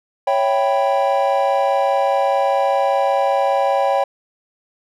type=chord; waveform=triangle; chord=C# half-diminished seventh; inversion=none; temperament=equal; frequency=554.4 / 659.3 / 784 / 987.8 Hz; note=C#5 / E5 / G5 / B5; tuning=0 / 0 / 0 / 0 cents; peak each=-16 / -22 / -16 / -22 dBFS; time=0.27-4.04 s; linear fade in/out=5 ms; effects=none